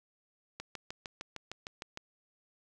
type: click train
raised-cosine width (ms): 0.2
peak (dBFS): -23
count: 10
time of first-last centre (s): 0.6-1.974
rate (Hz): 6.55
effects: none